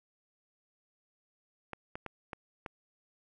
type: clicks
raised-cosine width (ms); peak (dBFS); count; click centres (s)
0.5; -24; 5; 1.733 / 1.955 / 2.063 / 2.332 / 2.662
effects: none